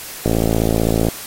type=click train; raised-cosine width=2 ms; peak=-3 dBFS; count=47; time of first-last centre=0.26-1.086 s; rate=55.7 Hz; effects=white hiss -32 dBFS RMS until 1.26 s + AAC 48 kbps